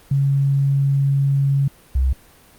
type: tone pair in turn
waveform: sine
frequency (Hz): 138.59 / 65.41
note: C#3 / C2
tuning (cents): 0 / 0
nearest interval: octave + minor second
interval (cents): 1300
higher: first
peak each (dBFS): -14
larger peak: neither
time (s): 0.11-1.68 / 1.95-2.13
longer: first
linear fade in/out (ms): 5
effects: pink hiss -49 dBFS RMS until 2.58 s + Opus 32 kbps

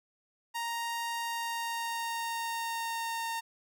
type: tone with pitch glide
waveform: sawtooth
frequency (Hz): 932.3 to 916.8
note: A#5 to A#5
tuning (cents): 0 to -29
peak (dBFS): -29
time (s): 0.54-3.41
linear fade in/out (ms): 20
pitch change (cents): -29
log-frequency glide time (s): 1.15-3.3
effects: none

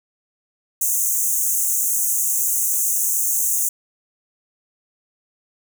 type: high-pass noise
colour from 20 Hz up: pink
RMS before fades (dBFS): -20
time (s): 0.81-3.69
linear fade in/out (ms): 5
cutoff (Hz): 6200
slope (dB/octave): 96
effects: none

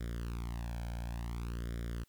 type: tone with flanger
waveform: sawtooth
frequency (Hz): 58.27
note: A#1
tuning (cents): 0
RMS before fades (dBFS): -39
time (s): 0-2.04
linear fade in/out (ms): 10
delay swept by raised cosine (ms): 0.56 to 1.28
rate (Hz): 0.56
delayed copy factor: +0.9
effects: white hiss -72 dBFS RMS until 2.08 s

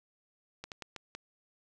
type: slowing click train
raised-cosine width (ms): 0.2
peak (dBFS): -24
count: 5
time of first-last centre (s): 0.64-1.15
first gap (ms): 78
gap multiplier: 1.34
effects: none

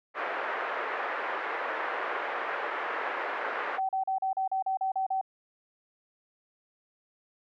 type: band-pass noise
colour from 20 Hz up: white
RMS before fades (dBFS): -33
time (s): 0.14-3.8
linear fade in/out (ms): 50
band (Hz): 410 to 1800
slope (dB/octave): 24
type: tone bursts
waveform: sine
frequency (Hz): 765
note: G5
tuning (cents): -42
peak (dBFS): -26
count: 10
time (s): 3.78-5.213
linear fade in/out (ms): 5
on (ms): 110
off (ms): 37
effects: none

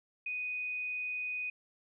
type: tone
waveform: sine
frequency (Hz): 2489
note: D#7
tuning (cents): 0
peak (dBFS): -34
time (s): 0.26-1.5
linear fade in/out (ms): 5
effects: none

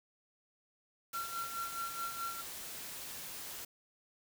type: noise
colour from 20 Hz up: white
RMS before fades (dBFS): -45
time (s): 1.13-3.65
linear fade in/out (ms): 5
type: tone with tremolo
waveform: triangle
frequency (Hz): 1366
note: F6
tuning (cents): -39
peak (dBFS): -34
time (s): 1.13-2.42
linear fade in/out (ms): 20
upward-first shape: sine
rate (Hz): 4.7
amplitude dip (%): 70
effects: none

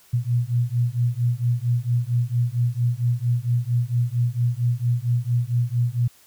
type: beating tone pair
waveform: sine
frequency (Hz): 118.5 / 122.9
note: A#2 / B2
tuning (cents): +29 / -8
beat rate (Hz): 4.4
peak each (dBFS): -22 / -22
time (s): 0.13-6.08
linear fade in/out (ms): 10
effects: white hiss -54 dBFS RMS until 6.26 s

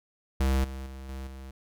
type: tone with level steps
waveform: square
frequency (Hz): 66.4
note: C2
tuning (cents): +26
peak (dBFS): -23 / -36 / -40 / -36 / -41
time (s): 0.4-1.51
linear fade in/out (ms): 5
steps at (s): 0.64 / 0.86 / 1.09 / 1.27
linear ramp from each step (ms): 2
effects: none

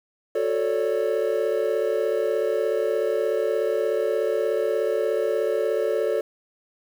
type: chord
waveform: triangle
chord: D major seventh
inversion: first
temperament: just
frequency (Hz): 367.1 / 440.5 / 550.6 / 587.3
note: F#4 / A4 / C#5 / D5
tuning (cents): -14 / +2 / -12 / 0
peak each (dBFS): -27 / -22 / -25 / -26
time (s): 0.35-6.21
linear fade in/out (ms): 5
effects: 8-bit

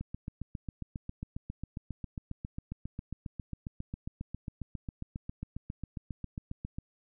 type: click train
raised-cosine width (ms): 5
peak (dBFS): -25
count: 51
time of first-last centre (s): 0.01-6.785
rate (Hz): 7.38
effects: none

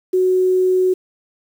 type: tone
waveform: sine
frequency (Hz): 370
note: F#4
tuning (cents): 0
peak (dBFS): -12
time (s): 0.13-0.94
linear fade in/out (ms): 10
effects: 7-bit

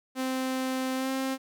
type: tone with pitch glide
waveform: sawtooth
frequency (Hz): 260.2 to 265.1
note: C4 to C4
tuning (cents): -9 to +23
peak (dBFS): -24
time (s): 0.15-1.38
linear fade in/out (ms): 50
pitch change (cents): +32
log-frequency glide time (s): 0.95-1.1
effects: none

